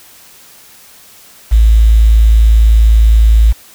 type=tone with quantisation; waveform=sine; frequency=55 Hz; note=A1; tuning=in tune; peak=-3 dBFS; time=1.51-3.53 s; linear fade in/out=20 ms; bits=5; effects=white hiss -40 dBFS RMS until 3.74 s